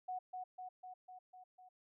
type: tone with echo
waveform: sine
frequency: 737 Hz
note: F#5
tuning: 7 cents flat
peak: -39 dBFS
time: 0.08-0.19 s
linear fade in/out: 10 ms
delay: 250 ms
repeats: 6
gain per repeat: -3 dB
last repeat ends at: 1.69 s
effects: none